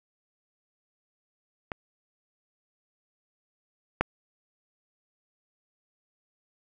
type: clicks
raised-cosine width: 0.5 ms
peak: -17 / -7 dBFS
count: 2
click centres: 1.718 / 4.01 s
effects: none